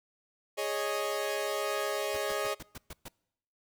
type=chord; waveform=sawtooth; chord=Ab suspended fourth; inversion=none; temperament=equal; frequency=415.3 / 554.4 / 622.3 Hz; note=Ab4 / Db5 / Eb5; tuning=0 / 0 / 0 cents; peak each=-31 dBFS; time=0.57-2.55 s; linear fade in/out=20 ms
type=noise bursts; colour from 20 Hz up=pink; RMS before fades=-43 dBFS; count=7; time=2.14-3.084 s; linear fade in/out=5 ms; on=32 ms; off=120 ms
effects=noise-tail reverb RT60 0.8 s tail -25 dB re dry